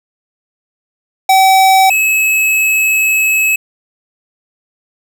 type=tone pair in turn; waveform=square; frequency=765 / 2581 Hz; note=G5 / E7; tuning=-42 / -37 cents; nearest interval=octave + major sixth; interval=2105 cents; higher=second; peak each=-6 / -10 dBFS; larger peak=first; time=1.29-1.9 / 1.9-3.56 s; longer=second; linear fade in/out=5 ms; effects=none